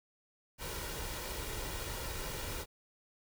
pink noise with comb filter, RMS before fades -40 dBFS, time 0.58-2.66 s, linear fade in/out 50 ms, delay 2.1 ms, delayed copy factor +0.5, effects none

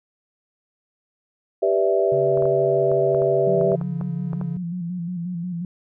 sine chord, E minor seventh, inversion first, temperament equal, 392 / 493.9 / 587.3 / 659.3 Hz, G4 / B4 / D5 / E5, 0 / 0 / 0 / 0 cents, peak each -20 / -24 / -24 / -21 dBFS, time 1.62-3.76 s, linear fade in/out 10 ms
triangle tone with pitch glide, 138.59 to 140.85 Hz, C#3 to C#3, 0 to +28 cents, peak -26 dBFS, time 2.12-4.57 s, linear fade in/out 2 ms, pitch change +28 cents, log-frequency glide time 3.33-3.56 s
clicks, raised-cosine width 1 ms, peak -20 dBFS, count 12, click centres 2.374 / 2.423 / 2.455 / 2.916 / 3.147 / 3.22 / 3.612 / 3.719 / 3.813 / 4.012 / 4.332 / 4.413 s
sine tone with vibrato, 175.1 Hz, F3, 5 cents sharp, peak -25 dBFS, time 3.47-5.65 s, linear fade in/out 2 ms, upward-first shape square, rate 5.6 Hz, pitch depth 54 cents each way
effects none

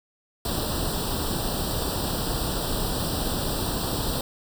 pink noise with comb filter, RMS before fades -27 dBFS, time 0.45-4.21 s, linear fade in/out 2 ms, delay 0.23 ms, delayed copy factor +0.95, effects none

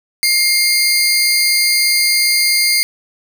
sawtooth tone pair together, 2123 / 4766 Hz, C7 / D8, +25 / +25 cents, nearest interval octave + major second, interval 1400 cents, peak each -11 dBFS, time 0.23-2.83 s, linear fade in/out 0 ms, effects none

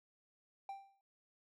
triangle tone with exponential decay, 786 Hz, G5, 4 cents sharp, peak -38 dBFS, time 0.69-1.01 s, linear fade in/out 2 ms, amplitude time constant 68 ms, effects none

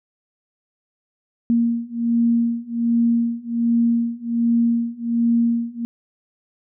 sine beating tone pair, 233.1 / 234.4 Hz, A#3 / A#3, 0 / +10 cents, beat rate 1.3 Hz, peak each -20 / -19 dBFS, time 1.5-5.85 s, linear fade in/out 0 ms, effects none

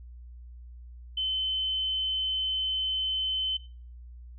sine tone, 3060 Hz, G7, 42 cents flat, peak -27 dBFS, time 1.17-3.57 s, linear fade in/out 5 ms, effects noise-tail reverb RT60 0.4 s tail -17 dB re dry + added 60 Hz sine -43 dBFS peak until 4.38 s

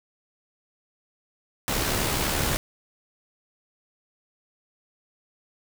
pink noise with amplitude modulation, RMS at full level -24 dBFS, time 1.68-2.57 s, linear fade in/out 0 ms, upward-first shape sine, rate 71.9 Hz, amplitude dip 35%, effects none

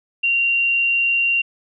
sine tone, 2763 Hz, F7, 19 cents flat, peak -15 dBFS, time 0.23-1.42 s, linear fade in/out 10 ms, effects none

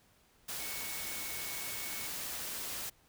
sine tone in noise, 2217 Hz, C#7, in tune, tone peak -47 dBFS, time 0.59-2.08 s, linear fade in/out 10 ms, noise white, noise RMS -40 dBFS, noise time 0.48-2.9 s, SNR -10 dB, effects pink hiss -67 dBFS RMS until 3.08 s

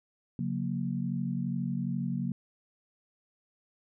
sine chord, F# major, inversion second, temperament equal with one note detuned, 138.59 / 181.09 / 233.1 Hz, C#3 / F#3 / A#3, 0 / -37 / 0 cents, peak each -34 / -33 / -34 dBFS, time 0.39-2.32 s, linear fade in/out 2 ms, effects none

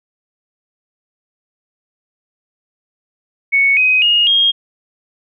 sine tone with pitch steps, 2217 / 2517 / 2859 / 3246 Hz, C#7 / D#7 / F7 / G#7, 0 / +19 / +40 / -40 cents, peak -9 dBFS, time 3.52-4.52 s, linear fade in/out 20 ms, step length 250 ms, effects none

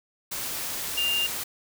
sine tone in noise, 2800 Hz, F7, 4 cents sharp, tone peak -23 dBFS, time 0.97-1.27 s, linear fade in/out 10 ms, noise white, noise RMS -32 dBFS, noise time 0.31-1.44 s, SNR +6 dB, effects none

